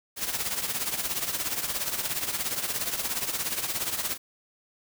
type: noise with tremolo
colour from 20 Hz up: white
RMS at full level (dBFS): -27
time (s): 0.16-4.18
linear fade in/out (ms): 50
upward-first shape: triangle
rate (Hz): 17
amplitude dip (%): 75
effects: none